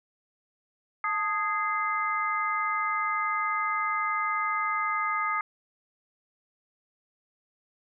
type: harmonic tone with a mistuned harmonic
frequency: 415.3 Hz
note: G#4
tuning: in tune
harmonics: 2 / 3 / 4 / 5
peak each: -35 / -27 / -37 / -32 dBFS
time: 1.04-5.41 s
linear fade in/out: 2 ms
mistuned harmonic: 2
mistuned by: +100 cents
effects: none